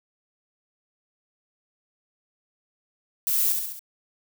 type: noise with echo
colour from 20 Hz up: violet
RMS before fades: -24 dBFS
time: 3.27-3.52 s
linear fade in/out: 0 ms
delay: 68 ms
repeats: 4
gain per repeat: -4 dB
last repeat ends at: 3.792 s
effects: none